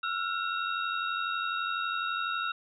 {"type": "tone cluster", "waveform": "sine", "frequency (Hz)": [1339, 1431, 2728, 3763], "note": ["E6", "F6", "F7", "A#7"], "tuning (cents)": [27, 42, -41, 16], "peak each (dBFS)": [-32, -34, -39, -39], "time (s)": [0.03, 2.52], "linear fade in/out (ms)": 5, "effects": []}